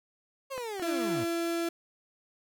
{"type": "linear sweep", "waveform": "30% pulse", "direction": "down", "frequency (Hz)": [554.4, 95.4], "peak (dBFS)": -32, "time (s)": [0.5, 1.25], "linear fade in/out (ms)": 20}
{"type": "clicks", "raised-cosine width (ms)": 0.5, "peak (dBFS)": -24, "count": 2, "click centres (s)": [0.579, 0.797]}
{"type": "tone", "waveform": "35% pulse", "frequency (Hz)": 336.9, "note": "E4", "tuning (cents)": 38, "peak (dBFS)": -27, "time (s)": [0.82, 1.69], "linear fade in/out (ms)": 5}
{"effects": []}